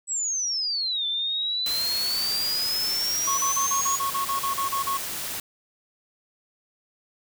sine exponential two-way sweep, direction down then up, 7950 to 3520 to 6800 Hz, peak -24 dBFS, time 0.07-4 s, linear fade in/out 50 ms, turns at 1.06 s
white noise, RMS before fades -32 dBFS, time 1.66-5.4 s, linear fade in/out 2 ms
triangle tone bursts, 1098 Hz, C#6, 17 cents flat, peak -22 dBFS, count 12, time 3.27-4.975 s, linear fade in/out 10 ms, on 110 ms, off 35 ms
effects none

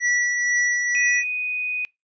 square tone with tremolo, 1949 Hz, B6, 23 cents flat, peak -18 dBFS, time 0-1.24 s, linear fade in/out 50 ms, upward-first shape triangle, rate 2.1 Hz, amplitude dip 40%
sine tone, 2489 Hz, D#7, in tune, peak -23 dBFS, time 0.95-1.85 s, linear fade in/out 0 ms
effects noise-tail reverb RT60 0.2 s tail -25 dB re dry + resampled to 16000 Hz

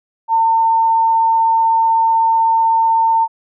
sine tone, 904 Hz, A5, 47 cents sharp, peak -10 dBFS, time 0.28-3.28 s, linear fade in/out 50 ms, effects none

